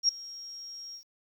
sine tone with ADSR envelope, 5588 Hz, F8, in tune, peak -18 dBFS, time 0.03-1.04 s, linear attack 57 ms, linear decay 6 ms, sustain -22 dB, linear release 93 ms, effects 10-bit

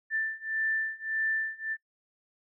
sine beating tone pair, 1771 / 1772.7 Hz, A6 / A6, +11 / +12 cents, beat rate 1.7 Hz, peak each -32 / -31 dBFS, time 0.1-1.77 s, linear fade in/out 50 ms, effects noise-tail reverb RT60 0.1 s tail -23 dB re dry

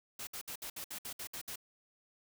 white noise bursts, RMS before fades -43 dBFS, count 10, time 0.19-1.558 s, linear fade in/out 5 ms, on 81 ms, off 62 ms, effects none

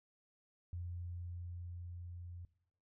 sine tone with level ramp, 87.5 Hz, F2, 4 cents sharp, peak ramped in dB -40 to -46 dBFS, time 0.73-2.45 s, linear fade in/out 0 ms, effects noise-tail reverb RT60 0.7 s tail -18 dB re dry

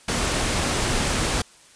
pink noise, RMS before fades -23 dBFS, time 0.08-1.42 s, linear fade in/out 5 ms, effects white hiss -51 dBFS RMS until 1.75 s + resampled to 22050 Hz

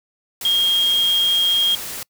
sine tone in noise, 3241 Hz, G#7, 43 cents flat, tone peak -14 dBFS, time 0.45-1.75 s, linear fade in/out 2 ms, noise white, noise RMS -30 dBFS, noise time 0.41-2.03 s, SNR +13 dB, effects noise-tail reverb RT60 0.1 s tail -26 dB re dry

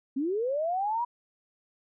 sine linear sweep, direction up, 252.9 to 978 Hz, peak -26 dBFS, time 0.16-1.05 s, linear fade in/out 10 ms, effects none

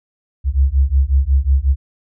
sine beating tone pair, 65.41 / 70.91 Hz, C2 / C#2, 0 / +40 cents, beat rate 5.5 Hz, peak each -14 dBFS, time 0.44-1.76 s, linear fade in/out 50 ms, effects none

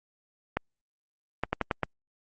clicks, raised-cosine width 0.5 ms, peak -11 dBFS, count 6, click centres 0.57 / 1.436 / 1.53 / 1.613 / 1.712 / 1.833 s, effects Opus 48 kbps

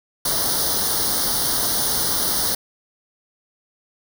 white noise with comb filter, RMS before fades -21 dBFS, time 0.25-2.55 s, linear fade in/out 5 ms, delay 0.2 ms, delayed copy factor +1, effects none

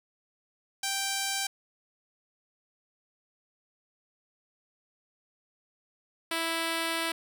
5% pulse tone pair in turn, 784 / 329.6 Hz, G5 / E4, 0 / 0 cents, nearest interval octave + minor third, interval 1500 cents, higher first, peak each -17 dBFS, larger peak neither, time 0.83-1.47 / 6.31-7.12 s, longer second, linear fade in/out 5 ms, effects none

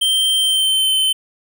square tone with pitch glide, 3138 to 3073 Hz, G7 to G7, +1 to -35 cents, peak -14 dBFS, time 0.01-1.13 s, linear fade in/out 10 ms, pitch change -36 cents, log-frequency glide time 0.37-0.95 s, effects none

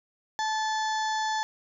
harmonic tone, 870 Hz, A5, 20 cents flat, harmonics 1 / 2 / 4 / 5 / 6 / 7 / 8, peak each -27 / -33 / -39 / -41 / -43 / -44 / -45 dBFS, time 0.39-1.43 s, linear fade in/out 0 ms, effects none

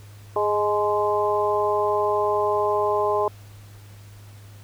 harmonic tone with a mistuned harmonic, 207.7 Hz, G#3, in tune, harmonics 2 / 3 / 4 / 5, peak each -23 / -25 / -26 / -25 dBFS, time 0.36-3.28 s, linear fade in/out 2 ms, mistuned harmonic 4, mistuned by +26 cents, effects added 102 Hz sine -42 dBFS peak until 4.63 s + pink hiss -52 dBFS RMS until 4.63 s

